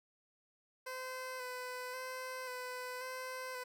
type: tone with vibrato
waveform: 15% pulse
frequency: 508 Hz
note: B4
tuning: 49 cents sharp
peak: -35 dBFS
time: 0.86-3.64 s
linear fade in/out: 10 ms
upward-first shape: square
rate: 0.93 Hz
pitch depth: 21 cents each way
effects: none

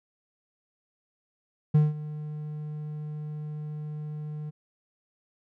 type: tone with ADSR envelope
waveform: triangle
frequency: 151.2 Hz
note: D#3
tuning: 49 cents flat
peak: -13 dBFS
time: 1.74-4.51 s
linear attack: 11 ms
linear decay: 180 ms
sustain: -18 dB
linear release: 21 ms
effects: none

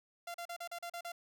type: tone bursts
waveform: sawtooth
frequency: 690 Hz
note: F5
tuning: 21 cents flat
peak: -37 dBFS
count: 8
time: 0.27-1.12 s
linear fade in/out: 5 ms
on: 73 ms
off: 38 ms
effects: none

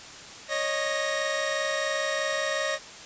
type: tone cluster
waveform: sawtooth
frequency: 552 / 617 / 1874 Hz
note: C#5 / D#5 / A#6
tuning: -7 / -15 / +9 cents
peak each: -27 / -26 / -27 dBFS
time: 0.48-2.79 s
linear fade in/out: 50 ms
effects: white hiss -43 dBFS RMS until 3.05 s + resampled to 16000 Hz

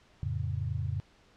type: chord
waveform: sine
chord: F augmented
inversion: none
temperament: equal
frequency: 87.31 / 110 / 138.59 Hz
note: F2 / A2 / C#3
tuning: 0 / 0 / 0 cents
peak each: -34 / -34 / -35 dBFS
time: 0.23-1 s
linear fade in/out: 0 ms
effects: pink hiss -62 dBFS RMS until 1.36 s + low-pass 5000 Hz 12 dB/octave

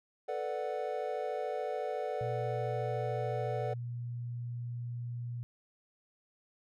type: chord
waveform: triangle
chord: B minor seventh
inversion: third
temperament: equal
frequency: 440 / 493.9 / 587.3 / 740 Hz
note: A4 / B4 / D5 / F#5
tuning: 0 / 0 / 0 / 0 cents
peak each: -37 dBFS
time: 0.28-3.74 s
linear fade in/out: 10 ms
type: tone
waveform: sine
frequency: 120 Hz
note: B2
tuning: 49 cents flat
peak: -36 dBFS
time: 2.21-5.43 s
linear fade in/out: 0 ms
effects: none

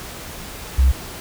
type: tone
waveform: sine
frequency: 65.41 Hz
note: C2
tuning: in tune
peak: -9 dBFS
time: 0.78-0.92 s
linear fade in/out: 10 ms
effects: tanh soft clip ceiling -7 dBFS + pink hiss -34 dBFS RMS until 1.2 s

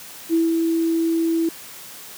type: tone with ADSR envelope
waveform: sine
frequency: 329.5 Hz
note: E4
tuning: 1 cent flat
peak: -14 dBFS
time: 0.29-1.49 s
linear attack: 47 ms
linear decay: 170 ms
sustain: -3 dB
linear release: 4 ms
effects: white hiss -39 dBFS RMS until 2.17 s + high-pass 100 Hz 12 dB/octave

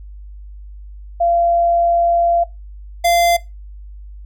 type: tone pair in turn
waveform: sine / square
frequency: 686 / 689.9 Hz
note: F5 / F5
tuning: -31 / -21 cents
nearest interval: unison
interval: 10 cents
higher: second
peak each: -12 dBFS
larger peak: neither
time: 1.2-2.44 / 3.04-3.37 s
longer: first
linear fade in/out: 10 ms
effects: noise-tail reverb RT60 0.2 s tail -18 dB re dry + added 50 Hz sine -32 dBFS peak until 4.25 s

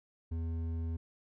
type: tone with hard clipping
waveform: sine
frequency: 82.41 Hz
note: E2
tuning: in tune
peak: -35 dBFS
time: 0.31-0.97 s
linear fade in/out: 10 ms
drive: 8 dB
effects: none

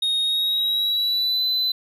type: tone with pitch glide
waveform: triangle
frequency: 3729 to 4020 Hz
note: A#7 to B7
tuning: 0 to +30 cents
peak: -18 dBFS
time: 0.02-1.72 s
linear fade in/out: 5 ms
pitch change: +130 cents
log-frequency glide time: 0.22-1.44 s
effects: none

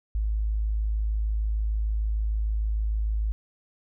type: tone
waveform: sine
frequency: 53.3 Hz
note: G#1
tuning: 46 cents sharp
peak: -23 dBFS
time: 0.15-3.32 s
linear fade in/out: 0 ms
effects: none

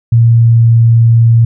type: tone with pitch glide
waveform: sine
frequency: 116.2 to 115.53 Hz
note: A#2 to A#2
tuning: -5 to -15 cents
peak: -3 dBFS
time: 0.12-1.45 s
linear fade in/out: 5 ms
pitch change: -10 cents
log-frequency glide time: 0.33-0.69 s
effects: none

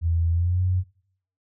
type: tone with pitch glide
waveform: sine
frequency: 83.6 to 91.69 Hz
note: E2 to F#2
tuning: +25 to -15 cents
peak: -19 dBFS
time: 0.01-0.84 s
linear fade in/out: 50 ms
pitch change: +160 cents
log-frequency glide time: 0.31-0.61 s
effects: noise-tail reverb RT60 0.6 s tail -21 dB re dry

